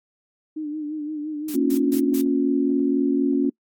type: tone with vibrato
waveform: sine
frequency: 302.8 Hz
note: D#4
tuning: 47 cents flat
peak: -26 dBFS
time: 0.56-2.15 s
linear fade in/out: 10 ms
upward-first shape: sine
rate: 5.8 Hz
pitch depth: 52 cents each way
type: noise bursts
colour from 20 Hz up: blue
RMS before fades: -34 dBFS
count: 4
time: 1.48-2.216 s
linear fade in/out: 5 ms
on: 79 ms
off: 140 ms
type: chord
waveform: sine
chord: Bb minor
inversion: none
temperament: equal with one note detuned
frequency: 233.1 / 277.2 / 356.2 Hz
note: Bb3 / Db4 / F4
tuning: 0 / 0 / +34 cents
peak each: -25 / -19 / -25 dBFS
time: 1.54-3.5 s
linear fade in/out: 10 ms
effects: noise-tail reverb RT60 0.1 s tail -26 dB re dry + AAC 64 kbps